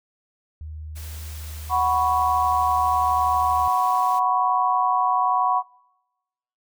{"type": "tone with pitch glide", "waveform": "sine", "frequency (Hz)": [77.4, 75.59], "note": ["D#2", "D#2"], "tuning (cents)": [-9, -49], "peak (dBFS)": -32, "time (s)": [0.61, 3.68], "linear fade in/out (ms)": 0, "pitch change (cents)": -40, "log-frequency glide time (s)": [1.25, 2.34]}
{"type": "noise", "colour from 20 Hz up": "white", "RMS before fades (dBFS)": -42, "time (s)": [0.95, 4.2], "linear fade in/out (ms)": 20}
{"type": "chord", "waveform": "sine", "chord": "F# suspended fourth", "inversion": "none", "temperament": "equal", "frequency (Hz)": [740, 987.8, 1108.7], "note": ["F#5", "B5", "C#6"], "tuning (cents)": [0, 0, 0], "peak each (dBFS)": -22, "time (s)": [1.69, 5.63], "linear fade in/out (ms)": 50}
{"effects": ["noise-tail reverb RT60 1.0 s tail -24 dB re dry"]}